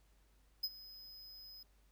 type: tone with ADSR envelope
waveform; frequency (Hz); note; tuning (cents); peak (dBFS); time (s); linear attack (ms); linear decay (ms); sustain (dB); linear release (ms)
square; 5050; D#8; +25; -33; 0.63-1.63; 10; 44; -19; 4
effects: added 50 Hz sine -67 dBFS peak until 1.91 s + pink hiss -75 dBFS RMS until 1.91 s